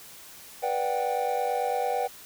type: chord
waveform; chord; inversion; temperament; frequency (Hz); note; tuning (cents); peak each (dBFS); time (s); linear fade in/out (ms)
triangle; G major seventh; first; just; 490 / 588 / 735 / 784; B4 / D5 / F#5 / G5; -14 / +2 / -12 / 0; -28 / -32 / -29 / -27; 0.62-2.08; 20
effects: white hiss -47 dBFS RMS until 2.25 s